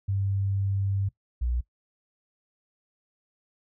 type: tone pair in turn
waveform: sine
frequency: 98.3 / 60.49 Hz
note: G2 / B1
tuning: +5 / -35 cents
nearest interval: minor sixth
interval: 840 cents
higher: first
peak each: -24 dBFS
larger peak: neither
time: 0.08-1.09 / 1.41-1.61 s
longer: first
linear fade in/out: 10 ms
effects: noise-tail reverb RT60 0.1 s tail -18 dB re dry